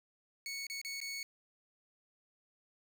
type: tone with dropouts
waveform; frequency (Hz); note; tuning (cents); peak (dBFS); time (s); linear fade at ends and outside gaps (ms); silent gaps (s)
20% pulse; 2217; C#7; 0; -34; 0.46-1.23; 1; 0.668-0.699 / 0.815-0.848 / 1.003-1.014
effects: none